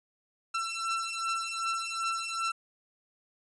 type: beating tone pair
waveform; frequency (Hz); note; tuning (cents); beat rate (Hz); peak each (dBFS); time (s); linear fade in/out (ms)
sawtooth; 1342 / 1344.6; E6 / E6; +31 / +34; 2.6; -30; 0.54-2.52; 10
effects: resampled to 22050 Hz